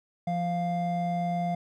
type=tone pair together; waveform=triangle; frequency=173.12 / 698.5 Hz; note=F3 / F5; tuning=-15 / 0 cents; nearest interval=2 octaves; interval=2415 cents; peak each=-27 dBFS; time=0.27-1.55 s; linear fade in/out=5 ms; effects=none